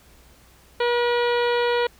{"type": "harmonic tone with a mistuned harmonic", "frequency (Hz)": 480.4, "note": "B4", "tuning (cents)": -48, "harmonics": [1, 2, 3, 4, 5, 6, 7, 8, 9], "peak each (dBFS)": [-20, -26, -30, -32, -34, -36, -37, -38, -39], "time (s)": [0.8, 1.87], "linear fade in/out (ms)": 5, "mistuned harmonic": 6, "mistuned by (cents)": 38, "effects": ["added 60 Hz sine -54 dBFS peak until 1.99 s", "pink hiss -54 dBFS RMS until 1.99 s"]}